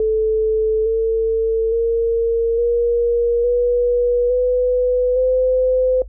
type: tone with pitch steps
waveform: sine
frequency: 437.5 / 449 / 460.8 / 473 / 485.4 / 498.2 / 511.3 Hz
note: A4 / A4 / A#4 / A#4 / B4 / B4 / C5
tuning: -10 / +35 / -20 / +25 / -30 / +15 / -40 cents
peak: -13 dBFS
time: 0-6.02 s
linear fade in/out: 2 ms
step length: 860 ms
effects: noise-tail reverb RT60 0.1 s tail -18 dB re dry + added 50 Hz sine -32 dBFS peak until 6.08 s